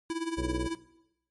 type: tone with tremolo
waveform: square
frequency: 330.2 Hz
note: E4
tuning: 3 cents sharp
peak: -29 dBFS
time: 0.1-0.75 s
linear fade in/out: 0 ms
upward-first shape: sine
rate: 18 Hz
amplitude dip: 75%
type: harmonic tone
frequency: 61.74 Hz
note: B1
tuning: in tune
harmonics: 1 / 2 / 3 / 4 / 5 / 6 / 7 / 8 / 9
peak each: -34 / -40 / -43 / -44 / -42 / -42 / -41 / -48 / -44 dBFS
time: 0.37-0.68 s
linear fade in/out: 10 ms
effects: noise-tail reverb RT60 0.9 s tail -18 dB re dry + MP3 48 kbps